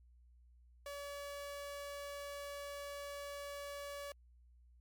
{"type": "tone", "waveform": "sawtooth", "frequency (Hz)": 570, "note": "C#5", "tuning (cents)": 48, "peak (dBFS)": -40, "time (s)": [0.86, 4.12], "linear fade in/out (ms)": 2, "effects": ["added 60 Hz sine -61 dBFS peak until 4.8 s", "MP3 96 kbps"]}